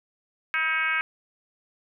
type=tone with frequency modulation; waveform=sine; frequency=1907 Hz; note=A#6; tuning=39 cents sharp; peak=-22 dBFS; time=0.54-1.01 s; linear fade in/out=0 ms; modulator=312 Hz; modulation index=2; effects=none